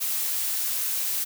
blue noise, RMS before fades -27 dBFS, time 0-1.25 s, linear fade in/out 20 ms, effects none

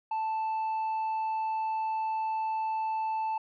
sine tone with tanh clipping, 880 Hz, A5, in tune, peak -29 dBFS, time 0.11-3.38 s, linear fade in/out 5 ms, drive 3 dB, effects none

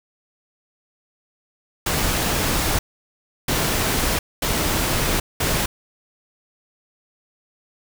pink noise bursts at uneven times, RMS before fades -21 dBFS, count 4, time 1.86-2.79 / 3.48-4.19 / 4.42-5.2 / 5.4-5.66 s, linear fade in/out 5 ms, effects none

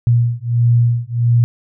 sine beating tone pair, 118.1 / 119.6 Hz, A#2 / A#2, +23 / +45 cents, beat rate 1.5 Hz, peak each -14 dBFS, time 0.07-1.44 s, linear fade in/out 0 ms, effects none

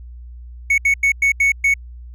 triangle tone bursts at uneven times, 2217 Hz, C#7, in tune, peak -10 dBFS, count 6, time 0.7-0.78 / 0.85-0.94 / 1.03-1.12 / 1.22-1.32 / 1.4-1.52 / 1.64-1.74 s, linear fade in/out 5 ms, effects added 60 Hz sine -33 dBFS peak until 2.14 s

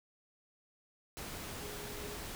sine tone in noise, 415.3 Hz, G#4, in tune, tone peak -48 dBFS, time 1.62-2.17 s, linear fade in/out 0 ms, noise pink, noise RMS -44 dBFS, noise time 1.17-2.35 s, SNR -7 dB, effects none

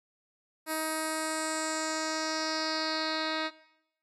10% pulse tone with low-pass filter sweep, 315.3 Hz, D#4, 23 cents sharp, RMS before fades -32 dBFS, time 0.66-3.51 s, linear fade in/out 50 ms, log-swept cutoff 12000 to 3500 Hz, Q 3.8, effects noise-tail reverb RT60 0.8 s tail -18 dB re dry

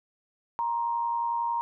sine tone pair together, 939 / 1050 Hz, A#5 / C6, +12 / +6 cents, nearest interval major second, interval 194 cents, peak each -26 / -35 dBFS, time 0.59-1.61 s, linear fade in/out 0 ms, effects none

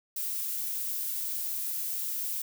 violet noise, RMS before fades -33 dBFS, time 0.16-2.42 s, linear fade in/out 5 ms, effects none

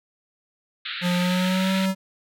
white band-pass noise, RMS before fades -32 dBFS, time 0.85-1.86 s, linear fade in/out 5 ms, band 1300 to 4200 Hz, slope 96 dB/octave
square tone with pitch glide, 177.7 to 190.45 Hz, F3 to G3, +30 to -50 cents, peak -21 dBFS, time 1.01-1.95 s, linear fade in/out 50 ms, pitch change +120 cents, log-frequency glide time 1.16-1.71 s
effects none

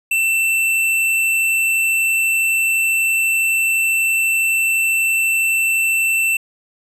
square tone, 2677 Hz, E7, 26 cents sharp, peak -15 dBFS, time 0.11-6.37 s, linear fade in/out 5 ms, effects resampled to 32000 Hz

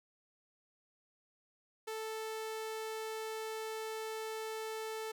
sawtooth tone, 440 Hz, A4, in tune, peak -35 dBFS, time 1.87-5.12 s, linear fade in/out 10 ms, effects none

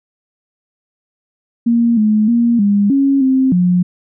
sine tone with pitch steps, 234.2 / 213.8 / 235.5 / 202.7 / 275.1 / 262.8 / 178.9 Hz, A#3 / A3 / A#3 / G#3 / C#4 / C4 / F3, +8 / -49 / +18 / -42 / -13 / +8 / +42 cents, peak -9 dBFS, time 1.66-3.83 s, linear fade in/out 10 ms, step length 310 ms, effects none

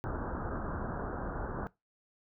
pink low-pass noise, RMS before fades -37 dBFS, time 0.04-1.67 s, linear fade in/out 0 ms, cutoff 1600 Hz, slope 96 dB/octave, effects noise-tail reverb RT60 0.2 s tail -20 dB re dry

